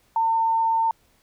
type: tone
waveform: sine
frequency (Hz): 904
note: A5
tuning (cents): +47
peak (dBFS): -18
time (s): 0.16-0.91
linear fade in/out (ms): 2
effects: pink hiss -62 dBFS RMS until 1.22 s